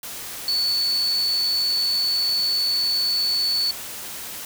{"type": "tone in noise", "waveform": "sine", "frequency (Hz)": 4454, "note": "C#8", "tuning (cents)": 7, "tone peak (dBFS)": -19, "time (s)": [0.48, 3.71], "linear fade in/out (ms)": 2, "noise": "white", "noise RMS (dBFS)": -34, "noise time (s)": [0.03, 4.45], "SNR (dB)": 12, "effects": []}